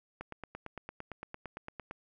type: click train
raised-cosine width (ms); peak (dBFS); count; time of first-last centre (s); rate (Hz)
0.5; -26; 16; 0.21-1.911; 8.82
effects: none